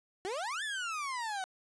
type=exponential two-way sweep; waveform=30% pulse; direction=up then down; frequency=356 to 1796 to 736 Hz; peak=-32 dBFS; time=0.25-1.44 s; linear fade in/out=0 ms; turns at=0.63 s; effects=resampled to 22050 Hz